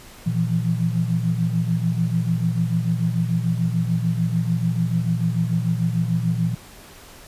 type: tone cluster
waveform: sine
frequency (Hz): 118.6 / 164.8 / 171.6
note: A#2 / E3 / F3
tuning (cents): +30 / 0 / -30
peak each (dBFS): -23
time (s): 0.26-6.55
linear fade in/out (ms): 10
effects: pink hiss -44 dBFS RMS until 7.27 s + resampled to 32000 Hz